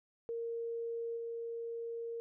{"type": "tone with level steps", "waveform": "sine", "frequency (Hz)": 463.5, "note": "A#4", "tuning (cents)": -10, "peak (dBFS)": [-36, -38], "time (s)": [0.29, 2.2], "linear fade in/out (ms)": 0, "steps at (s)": 1.16, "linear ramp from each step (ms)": 20, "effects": []}